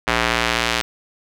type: tone with band-pass filter sweep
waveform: square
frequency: 58 Hz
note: A#1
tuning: 8 cents flat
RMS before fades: -20 dBFS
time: 0.07-0.82 s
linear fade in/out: 10 ms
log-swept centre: 1900 to 3200 Hz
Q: 0.84
effects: none